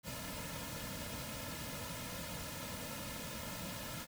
pink noise with comb filter, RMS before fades -44 dBFS, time 0.03-4.07 s, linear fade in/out 50 ms, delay 2.6 ms, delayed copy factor -0.85, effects none

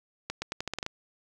accelerating click train, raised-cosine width 0.2 ms, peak -15 dBFS, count 9, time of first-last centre 0.3-0.864 s, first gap 120 ms, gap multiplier 0.84, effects none

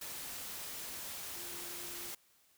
sine tone in noise, 349.2 Hz, F4, in tune, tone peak -54 dBFS, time 1.36-2.11 s, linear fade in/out 5 ms, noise white, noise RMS -44 dBFS, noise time 0.01-2.15 s, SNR -13 dB, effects white hiss -69 dBFS RMS until 2.57 s

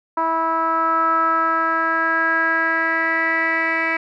10% pulse tone with low-pass filter sweep, 326.5 Hz, E4, 17 cents flat, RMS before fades -19 dBFS, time 0.17-3.97 s, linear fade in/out 5 ms, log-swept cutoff 1100 to 2200 Hz, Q 6.1, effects none

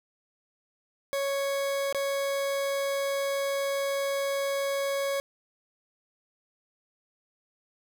40% pulse tone with dropouts, 554.4 Hz, C#5, in tune, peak -26 dBFS, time 1.13-5.2 s, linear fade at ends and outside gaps 0 ms, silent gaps 1.926-1.947 s, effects none

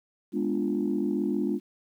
sine chord, G# diminished seventh, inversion none, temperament equal, 207.7 / 246.9 / 293.7 / 349.2 Hz, G#3 / B3 / D4 / F4, 0 / 0 / 0 / 0 cents, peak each -29 / -31 / -29 / -30 dBFS, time 0.32-1.6 s, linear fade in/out 50 ms, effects tanh soft clip ceiling -16 dBFS + 10-bit

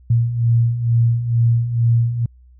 sine beating tone pair, 115.5 / 117.7 Hz, A#2 / A#2, -16 / +17 cents, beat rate 2.2 Hz, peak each -20 / -14 dBFS, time 0.1-2.26 s, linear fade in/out 5 ms, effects added 62 Hz sine -44 dBFS peak until 2.59 s

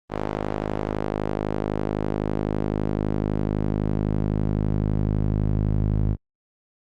sawtooth tone with band-pass filter sweep, 51.91 Hz, G#1, in tune, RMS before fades -24 dBFS, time 0.09-6.17 s, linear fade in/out 50 ms, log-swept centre 640 to 120 Hz, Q 0.8, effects Opus 24 kbps

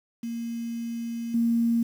sine tone with level steps, 232.5 Hz, A#3, 4 cents flat, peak -29 / -20 dBFS, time 0.23-1.83 s, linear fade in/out 5 ms, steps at 1.34 s, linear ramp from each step 5 ms, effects 8-bit

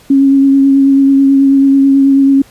sine tone with vibrato, 273.8 Hz, C#4, 21 cents flat, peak -4 dBFS, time 0.1-2.42 s, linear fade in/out 5 ms, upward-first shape triangle, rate 9.2 Hz, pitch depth 20 cents each way, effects pink hiss -43 dBFS RMS until 2.5 s + resampled to 32000 Hz

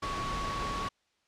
sine tone in noise, 1118 Hz, C#6, 14 cents sharp, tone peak -34 dBFS, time 0.02-0.89 s, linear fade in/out 10 ms, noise pink, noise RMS -36 dBFS, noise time 0.02-0.89 s, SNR -1 dB, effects white hiss -73 dBFS RMS until 1.27 s + low-pass 5000 Hz 12 dB/octave

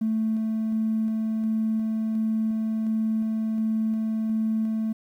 triangle tone with tremolo, 220.4 Hz, A3, 3 cents sharp, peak -18 dBFS, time 0.01-4.93 s, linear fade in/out 10 ms, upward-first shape square, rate 1.4 Hz, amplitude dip 25%, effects tanh soft clip ceiling -19 dBFS + 10-bit

